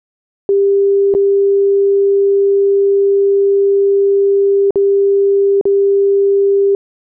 sine tone with dropouts, 397.2 Hz, G4, 23 cents sharp, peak -8 dBFS, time 0.49-6.75 s, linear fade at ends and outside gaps 1 ms, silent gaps 1.14-1.149 / 4.707-4.757 / 5.612-5.654 s, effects none

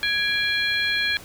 harmonic tone with a mistuned harmonic, 830.6 Hz, G#5, in tune, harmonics 2 / 3 / 4 / 5, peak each -24 / -26 / -27 / -28 dBFS, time 0.03-1.17 s, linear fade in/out 0 ms, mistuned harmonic 3, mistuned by -85 cents, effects pink hiss -43 dBFS RMS until 1.24 s

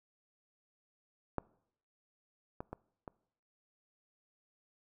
clicks, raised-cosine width 1 ms, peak -19 / -26 / -27 / -30 dBFS, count 4, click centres 1.383 / 2.605 / 2.73 / 3.078 s, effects noise-tail reverb RT60 0.7 s tail -23 dB re dry

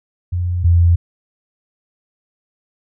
sine tone pair in turn, 88.5 / 85.78 Hz, F2 / F2, +23 / -31 cents, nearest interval minor second, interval 54 cents, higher first, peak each -16 / -8 dBFS, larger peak second, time 0.32-0.64 / 0.64-0.96 s, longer neither, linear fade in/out 10 ms, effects none

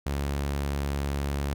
sawtooth tone, 70.5 Hz, C#2, 30 cents sharp, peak -23 dBFS, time 0.06-1.54 s, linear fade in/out 5 ms, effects none

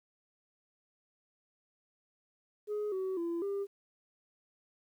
sine tone with pitch steps, 419.1 / 377.9 / 338.9 / 398.6 Hz, G#4 / F#4 / E4 / G4, +16 / +37 / +48 / +29 cents, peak -30 dBFS, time 2.67-3.67 s, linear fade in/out 50 ms, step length 250 ms, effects tanh soft clip ceiling -31 dBFS + 11-bit

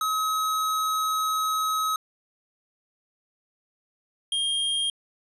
square tone pair in turn, 1276 / 3222 Hz, D#6 / G7, +43 / +47 cents, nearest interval octave + major third, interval 1604 cents, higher second, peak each -24 dBFS, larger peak neither, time 0.01-1.96 / 4.32-4.9 s, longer first, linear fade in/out 2 ms, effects resampled to 32000 Hz

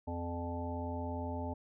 harmonic tone with a mistuned harmonic, 85.9 Hz, F2, 28 cents flat, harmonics 1 / 3 / 5 / 7 / 9 / 10, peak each -39 / -41 / -47 / -44 / -49 / -44 dBFS, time 0.07-1.54 s, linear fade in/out 10 ms, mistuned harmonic 10, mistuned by +23 cents, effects none

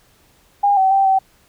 sine tone with pitch steps, 810 / 764 / 781 / 768 Hz, G#5 / G5 / G5 / G5, -43 / -45 / -7 / -36 cents, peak -11 dBFS, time 0.63-1.19 s, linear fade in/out 10 ms, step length 140 ms, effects pink hiss -55 dBFS RMS until 1.48 s

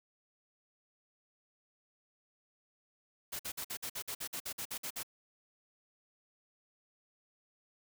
white noise bursts, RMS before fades -40 dBFS, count 14, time 3.32-5.032 s, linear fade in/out 10 ms, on 74 ms, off 52 ms, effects none

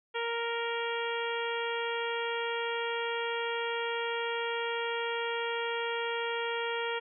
harmonic tone, 466.2 Hz, A#4, in tune, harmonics 1 / 2 / 3 / 4 / 5 / 6 / 7, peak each -34 / -37 / -39 / -40 / -41 / -42 / -42 dBFS, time 0.14-7 s, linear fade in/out 20 ms, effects none

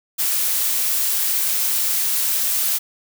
blue noise, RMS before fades -20 dBFS, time 0.18-2.79 s, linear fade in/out 20 ms, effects none

